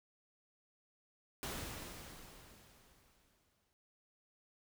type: noise with exponential decay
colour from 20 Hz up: pink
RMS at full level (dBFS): -41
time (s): 1.43-3.73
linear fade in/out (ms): 0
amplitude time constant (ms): 500
effects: none